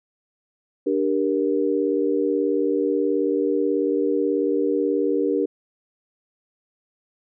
sine chord, G minor, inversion second, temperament just, 294 / 392 / 470.4 Hz, D4 / G4 / Bb4, +2 / 0 / +16 cents, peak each -23 dBFS, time 0.86-5.46 s, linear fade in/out 10 ms, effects none

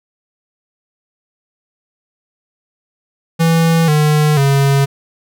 square tone with pitch steps, 164.81 / 151.13 / 138.59 Hz, E3 / D3 / C#3, 0 / +50 / 0 cents, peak -10 dBFS, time 3.39-4.86 s, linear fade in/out 20 ms, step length 490 ms, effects none

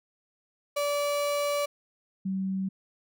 35% pulse / sine tone pair in turn, 578 / 191.11 Hz, D5 / G3, -28 / -44 cents, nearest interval octave + perfect fifth, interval 1916 cents, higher first, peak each -24 / -27 dBFS, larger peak first, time 0.76-1.66 / 2.25-2.69 s, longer first, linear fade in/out 10 ms, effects none

